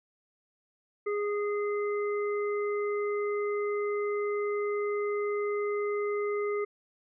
harmonic tone, 412.9 Hz, G#4, 10 cents flat, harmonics 1 / 3 / 5, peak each -28 / -38 / -41 dBFS, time 1.06-6.65 s, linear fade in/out 10 ms, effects none

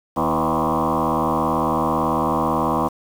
sine tone with frequency modulation, 646 Hz, E5, 35 cents flat, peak -16 dBFS, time 0.16-2.89 s, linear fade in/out 20 ms, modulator 78.1 Hz, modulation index 6.3, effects tanh soft clip ceiling -12 dBFS + 7-bit

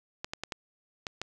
clicks, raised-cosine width 0.2 ms, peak -17 dBFS, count 6, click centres 0.245 / 0.335 / 0.436 / 0.522 / 1.068 / 1.216 s, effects none

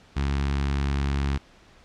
sawtooth tone with notch filter, 69.6 Hz, C#2, 8 cents sharp, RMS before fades -25 dBFS, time 0.16-1.38 s, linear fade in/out 10 ms, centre 550 Hz, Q 1.1, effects pink hiss -54 dBFS RMS until 1.84 s + low-pass 5000 Hz 12 dB/octave

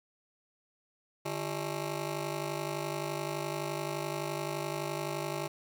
15% pulse ring-modulated tone, 246.9 Hz, B3, in tune, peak -24 dBFS, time 1.25-5.48 s, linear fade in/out 10 ms, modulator 97.6 Hz, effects none

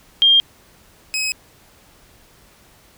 sine / 20% pulse tone pair in turn, 3206 / 2545 Hz, G7 / D#7, +38 / +39 cents, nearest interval major third, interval 399 cents, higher first, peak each -9 / -15 dBFS, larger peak first, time 0.22-0.4 / 1.14-1.32 s, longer neither, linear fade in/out 0 ms, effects pink hiss -51 dBFS RMS until 2.97 s

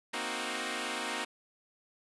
5% pulse chord, C half-diminished seventh, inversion third, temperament equal, 233.1 / 261.6 / 311.1 / 370 Hz, Bb3 / C4 / Eb4 / Gb4, 0 / 0 / 0 / 0 cents, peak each -28 dBFS, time 0.13-1.25 s, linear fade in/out 10 ms, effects resampled to 24000 Hz

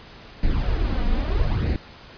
brown noise with flanger, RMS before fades -21 dBFS, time 0.43-1.76 s, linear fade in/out 2 ms, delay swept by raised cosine 0.44 to 4.14 ms, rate 0.79 Hz, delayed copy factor +0.65, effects pink hiss -44 dBFS RMS until 2.17 s + resampled to 11025 Hz

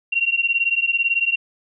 sine beating tone pair, 2743 / 2761 Hz, F7 / F7, -32 / -20 cents, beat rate 18 Hz, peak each -20 dBFS, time 0.12-1.36 s, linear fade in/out 10 ms, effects none

